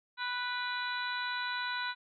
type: harmonic tone with a mistuned harmonic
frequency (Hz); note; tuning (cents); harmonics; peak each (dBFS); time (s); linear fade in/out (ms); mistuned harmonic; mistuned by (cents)
493.9; B4; 0; 2 / 3 / 4 / 5 / 6 / 7 / 8; -38 / -36 / -45 / -45 / -51 / -49 / -40; 0.17-1.95; 50; 5; -22
effects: none